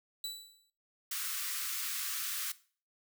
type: tone with exponential decay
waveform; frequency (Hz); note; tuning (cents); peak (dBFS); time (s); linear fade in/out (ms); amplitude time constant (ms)
sawtooth; 3951; B7; 0; -31; 0.24-0.7; 2; 100
type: high-pass noise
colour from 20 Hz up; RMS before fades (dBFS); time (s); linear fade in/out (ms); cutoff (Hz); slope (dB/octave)
white; -37; 1.11-2.52; 5; 1100; 96
effects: noise-tail reverb RT60 0.4 s tail -17 dB re dry